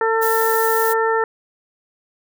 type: harmonic tone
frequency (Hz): 448.9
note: A4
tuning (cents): +35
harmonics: 1 / 2 / 3 / 4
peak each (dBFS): -18 / -21 / -23 / -24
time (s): 0.01-1.24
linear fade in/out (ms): 2
type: noise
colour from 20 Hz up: violet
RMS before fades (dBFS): -25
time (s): 0.21-0.94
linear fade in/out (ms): 20
effects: none